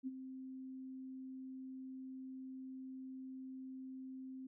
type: tone with ADSR envelope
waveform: sine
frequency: 261.6 Hz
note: C4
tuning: in tune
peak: -37 dBFS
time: 0.03-4.47 s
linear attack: 40 ms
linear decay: 31 ms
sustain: -9 dB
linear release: 6 ms
effects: none